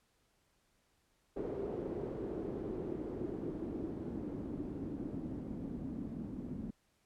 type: noise with low-pass filter sweep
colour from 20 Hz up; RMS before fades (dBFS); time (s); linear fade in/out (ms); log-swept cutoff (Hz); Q
white; -41; 1.36-6.71; 10; 420 to 230; 3.1
effects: pink hiss -75 dBFS RMS until 7.05 s + low-pass 12000 Hz 12 dB/octave